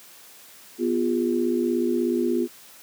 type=chord; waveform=sine; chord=F diminished; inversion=second; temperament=equal with one note detuned; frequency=246.9 / 349.2 / 405.8 Hz; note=Cb4 / F4 / Ab4; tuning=0 / 0 / -40 cents; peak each=-24 / -23 / -28 dBFS; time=0.78-2.48 s; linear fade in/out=50 ms; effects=white hiss -48 dBFS RMS until 2.82 s + high-pass 150 Hz 12 dB/octave